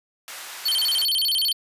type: high-pass noise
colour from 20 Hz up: pink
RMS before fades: -37 dBFS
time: 0.28-1.04 s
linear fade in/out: 0 ms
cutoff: 1100 Hz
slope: 12 dB/octave
type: tone with vibrato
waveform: square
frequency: 3719 Hz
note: A#7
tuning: 5 cents flat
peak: -20 dBFS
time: 0.65-1.53 s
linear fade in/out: 10 ms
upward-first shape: square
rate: 15 Hz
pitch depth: 300 cents each way
effects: resampled to 32000 Hz